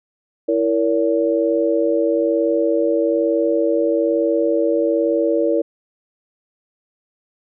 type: chord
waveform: sine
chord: A# diminished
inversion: second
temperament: equal with one note detuned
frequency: 329.6 / 466.2 / 567.3 Hz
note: E4 / A#4 / C#5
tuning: 0 / 0 / +40 cents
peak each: -19 dBFS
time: 0.48-5.62 s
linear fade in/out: 10 ms
effects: none